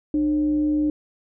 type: tone with frequency modulation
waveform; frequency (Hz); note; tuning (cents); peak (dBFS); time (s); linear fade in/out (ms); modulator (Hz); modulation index
sine; 300.5; D4; +40; -18; 0.14-0.9; 2; 243; 0.24
effects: none